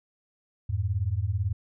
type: beating tone pair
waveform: sine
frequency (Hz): 87 / 105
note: F2 / G#2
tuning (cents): -6 / +19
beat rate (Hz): 18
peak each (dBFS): -28 / -27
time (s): 0.69-1.53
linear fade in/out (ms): 10
effects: none